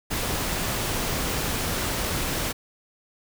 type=noise; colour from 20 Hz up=pink; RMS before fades=-27 dBFS; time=0.1-2.53 s; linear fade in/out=20 ms; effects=none